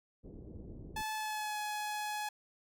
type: low-pass noise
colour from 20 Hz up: pink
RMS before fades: -48 dBFS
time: 0.23-1.03 s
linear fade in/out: 20 ms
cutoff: 430 Hz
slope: 24 dB/octave
type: tone with pitch glide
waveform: sawtooth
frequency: 866 to 842.8 Hz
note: A5 to G#5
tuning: -28 to +25 cents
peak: -32 dBFS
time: 0.96-2.29 s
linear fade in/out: 5 ms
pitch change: -47 cents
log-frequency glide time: 1.14-1.59 s
effects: none